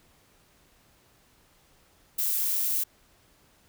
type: noise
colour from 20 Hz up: violet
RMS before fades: -27 dBFS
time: 2.18-2.84 s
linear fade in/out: 10 ms
effects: pink hiss -62 dBFS RMS until 3.68 s